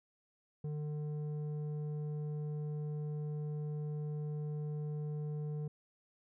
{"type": "tone with low-pass filter", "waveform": "square", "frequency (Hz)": 150, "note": "D3", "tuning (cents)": 37, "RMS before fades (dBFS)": -39, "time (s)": [0.64, 5.68], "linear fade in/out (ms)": 5, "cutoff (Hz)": 380, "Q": 1.1, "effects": []}